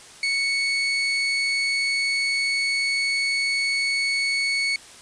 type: tone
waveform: 30% pulse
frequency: 2217 Hz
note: C#7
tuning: in tune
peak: -18 dBFS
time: 0.23-4.76 s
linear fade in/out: 2 ms
effects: white hiss -45 dBFS RMS until 5.01 s + resampled to 22050 Hz